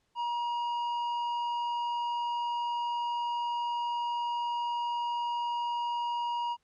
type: tone with tanh clipping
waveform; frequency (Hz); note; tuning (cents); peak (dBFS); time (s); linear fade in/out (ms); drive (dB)
sine; 952; A#5; +36; -31; 0.15-6.57; 50; 8
effects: pink hiss -75 dBFS RMS until 6.63 s + low-pass 8000 Hz 12 dB/octave